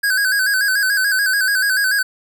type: tone with vibrato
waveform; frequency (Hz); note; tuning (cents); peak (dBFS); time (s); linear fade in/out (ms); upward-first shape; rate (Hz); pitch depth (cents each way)
square; 1580; G6; +13; -15; 0.03-2.03; 10; square; 6.9; 67
effects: none